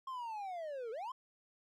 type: linear two-way sweep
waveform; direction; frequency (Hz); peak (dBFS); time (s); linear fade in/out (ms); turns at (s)
triangle; down then up; 1075 to 429.7 to 1075; -38; 0.07-1.12; 5; 0.91
effects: none